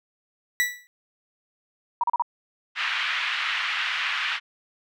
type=tone with exponential decay; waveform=40% pulse; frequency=1958 Hz; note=B6; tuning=15 cents flat; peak=-16 dBFS; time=0.6-0.87 s; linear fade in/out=0 ms; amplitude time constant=57 ms
type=tone bursts; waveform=sine; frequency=954 Hz; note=A#5; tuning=40 cents sharp; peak=-19 dBFS; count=4; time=2.01-2.222 s; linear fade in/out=2 ms; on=26 ms; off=36 ms
type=band-pass noise; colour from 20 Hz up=white; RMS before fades=-27 dBFS; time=2.75-4.4 s; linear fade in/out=50 ms; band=1200 to 3000 Hz; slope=24 dB/octave
effects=none